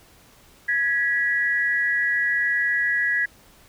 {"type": "tone pair together", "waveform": "sine", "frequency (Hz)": [1664, 1943], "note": ["G#6", "B6"], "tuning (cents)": [3, -29], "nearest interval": "minor third", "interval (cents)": 268, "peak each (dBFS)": [-22, -22], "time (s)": [0.68, 3.26], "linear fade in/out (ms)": 10, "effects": ["pink hiss -53 dBFS RMS until 3.68 s"]}